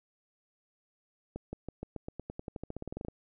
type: accelerating click train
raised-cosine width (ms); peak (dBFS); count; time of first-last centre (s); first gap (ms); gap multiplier
2; -25; 21; 1.36-3.084; 170; 0.92
effects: none